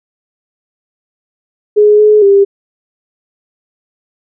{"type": "tone with pitch steps", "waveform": "sine", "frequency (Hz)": [418.9, 424, 397.8], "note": ["G#4", "G#4", "G4"], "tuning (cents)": [15, 36, 25], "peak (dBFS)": -3, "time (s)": [1.76, 2.45], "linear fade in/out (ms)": 20, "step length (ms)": 230, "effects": []}